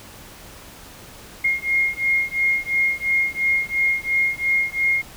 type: beating tone pair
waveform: sine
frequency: 2138 / 2140.9 Hz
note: C7 / C7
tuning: +37 / +39 cents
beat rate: 2.9 Hz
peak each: -21 dBFS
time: 1.44-5.02 s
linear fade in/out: 10 ms
effects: pink hiss -42 dBFS RMS until 5.16 s

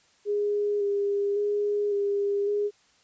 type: tone with vibrato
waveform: sine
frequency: 407.8 Hz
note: G#4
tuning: 32 cents flat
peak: -23 dBFS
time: 0.25-2.71 s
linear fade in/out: 50 ms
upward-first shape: square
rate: 0.9 Hz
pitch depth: 19 cents each way
effects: white hiss -62 dBFS RMS until 3.03 s + resampled to 16000 Hz

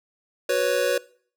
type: chord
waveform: square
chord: F# suspended fourth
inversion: none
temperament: just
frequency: 370 / 493.3 / 555 Hz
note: F#4 / B4 / C#5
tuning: 0 / -2 / +2 cents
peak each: -29 / -24 / -24 dBFS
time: 0.49-0.98 s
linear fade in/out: 5 ms
effects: noise-tail reverb RT60 0.5 s tail -21 dB re dry

